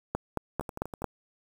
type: two click trains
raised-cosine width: 1 ms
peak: -23 / -14 dBFS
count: 6 / 5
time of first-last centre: 0.61-1.02 / 0.15-1.043 s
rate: 12.2 / 4.48 Hz
effects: 7-bit